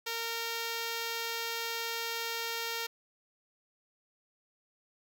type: tone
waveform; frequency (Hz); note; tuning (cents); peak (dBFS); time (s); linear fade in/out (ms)
5% pulse; 460.9; A#4; -20; -22; 0.06-2.87; 10
effects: none